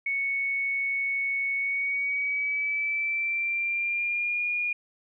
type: tone with pitch glide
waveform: sine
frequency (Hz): 2217 to 2432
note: C#7 to D#7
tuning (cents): 0 to -40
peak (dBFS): -25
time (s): 0.06-4.73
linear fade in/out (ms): 5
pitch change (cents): +160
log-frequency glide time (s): 1.56-4.44
effects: none